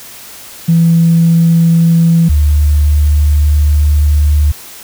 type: tone pair in turn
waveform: sine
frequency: 166.4 / 74.12 Hz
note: E3 / D2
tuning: +17 / +17 cents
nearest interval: octave + major second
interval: 1400 cents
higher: first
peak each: -4 / -5 dBFS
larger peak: first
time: 0.68-2.29 / 2.29-4.52 s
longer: second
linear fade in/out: 10 ms
effects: tanh soft clip ceiling 0 dBFS + white hiss -32 dBFS RMS until 4.83 s